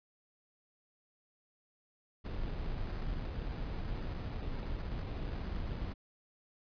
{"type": "noise with sample-and-hold", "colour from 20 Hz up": "brown", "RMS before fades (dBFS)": -38, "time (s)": [2.24, 5.94], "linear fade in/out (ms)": 20, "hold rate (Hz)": 3150, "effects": ["resampled to 11025 Hz"]}